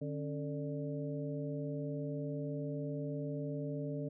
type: harmonic tone with a mistuned harmonic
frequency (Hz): 147.7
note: D3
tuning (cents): +10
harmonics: 1 / 2 / 3 / 4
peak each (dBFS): -39 / -41 / -44 / -45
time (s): 0.01-4.09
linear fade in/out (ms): 10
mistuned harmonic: 2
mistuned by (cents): -120
effects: none